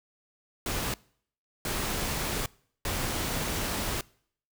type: noise bursts at uneven times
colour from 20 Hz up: pink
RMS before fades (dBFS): -31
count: 3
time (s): 0.66-0.94 / 1.65-2.46 / 2.85-4.01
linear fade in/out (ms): 2
effects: noise-tail reverb RT60 0.6 s tail -24 dB re dry